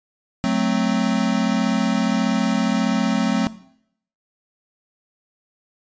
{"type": "chord", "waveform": "square", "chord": "F# diminished", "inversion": "none", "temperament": "equal", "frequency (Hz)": [185, 220, 261.6], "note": ["F#3", "A3", "C4"], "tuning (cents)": [0, 0, 0], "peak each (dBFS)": -23, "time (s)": [0.44, 3.47], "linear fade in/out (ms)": 0}
{"type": "noise bursts", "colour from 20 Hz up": "blue", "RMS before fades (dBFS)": -39, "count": 3, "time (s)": [2.02, 2.894], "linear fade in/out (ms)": 10, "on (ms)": 240, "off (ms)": 77}
{"effects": ["noise-tail reverb RT60 0.7 s tail -18 dB re dry", "resampled to 16000 Hz"]}